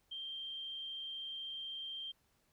sine tone with amplitude modulation, 3164 Hz, G7, 15 cents sharp, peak -40 dBFS, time 0.11-2.12 s, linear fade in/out 10 ms, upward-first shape sine, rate 148 Hz, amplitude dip 25%, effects pink hiss -75 dBFS RMS until 2.52 s

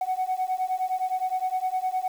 sine beating tone pair, 740 / 749.7 Hz, F#5 / F#5, 0 / +23 cents, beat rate 9.7 Hz, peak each -26 dBFS, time 0.01-2.08 s, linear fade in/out 5 ms, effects tanh soft clip ceiling -20 dBFS + 8-bit

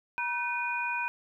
sine tone cluster, 959 / 1526 / 2459 Hz, A#5 / G6 / D#7, +49 / -47 / -21 cents, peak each -33 / -35 / -32 dBFS, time 0.18-1.08 s, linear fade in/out 0 ms, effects 11-bit

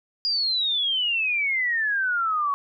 sine exponential sweep, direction down, 4883 to 1108.7 Hz, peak -21 dBFS, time 0.25-2.54 s, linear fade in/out 0 ms, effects none

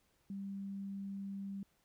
sine tone, 197 Hz, G3, 9 cents sharp, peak -40 dBFS, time 0.3-1.63 s, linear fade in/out 2 ms, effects pink hiss -75 dBFS RMS until 1.84 s

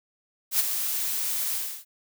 blue noise with ADSR envelope, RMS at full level -20 dBFS, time 0.51-1.85 s, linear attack 85 ms, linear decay 20 ms, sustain -8 dB, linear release 320 ms, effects none

